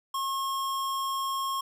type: tone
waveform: square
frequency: 1080 Hz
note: C#6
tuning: 45 cents flat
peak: -29 dBFS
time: 0.14-1.61 s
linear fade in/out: 5 ms
effects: none